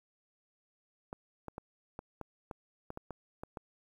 clicks, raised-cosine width 1 ms, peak -27 dBFS, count 11, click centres 1.129 / 1.483 / 1.581 / 1.991 / 2.213 / 2.512 / 2.904 / 2.974 / 3.107 / 3.435 / 3.572 s, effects 10-bit

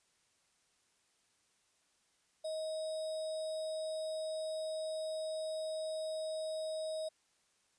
sine tone with sample-and-hold, 631 Hz, D#5, 24 cents sharp, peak -36 dBFS, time 2.44-7.09 s, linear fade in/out 10 ms, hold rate 4410 Hz, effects white hiss -74 dBFS RMS until 7.78 s + resampled to 22050 Hz

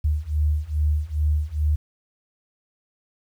sine beating tone pair, 74.2 / 76.6 Hz, D2 / D#2, +18 / -27 cents, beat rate 2.4 Hz, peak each -23 / -22 dBFS, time 0.04-1.76 s, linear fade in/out 10 ms, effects 9-bit

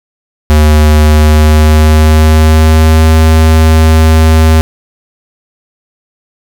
square tone with pitch glide, 76.2 to 79.48 Hz, D#2 to D#2, -36 to +37 cents, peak -3 dBFS, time 0.5-4.61 s, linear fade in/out 0 ms, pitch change +73 cents, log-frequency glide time 1.03-3.06 s, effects none

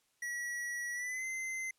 square tone with pitch glide, 1929 to 2067 Hz, B6 to C7, -41 to -22 cents, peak -37 dBFS, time 0.22-1.71 s, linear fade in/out 5 ms, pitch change +119 cents, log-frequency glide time 0.93-1.25 s, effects white hiss -75 dBFS RMS until 1.78 s + low-pass 11000 Hz 12 dB/octave

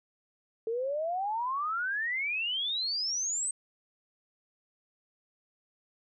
sine exponential sweep, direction up, 440 to 8372 Hz, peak -29 dBFS, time 0.67-3.51 s, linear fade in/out 2 ms, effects none

